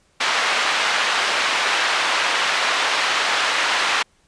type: band-pass noise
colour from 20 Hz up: pink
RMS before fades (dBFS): -20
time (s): 0.2-4.03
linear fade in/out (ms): 10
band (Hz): 1000 to 3700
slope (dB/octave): 12
effects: pink hiss -60 dBFS RMS until 4.27 s + resampled to 22050 Hz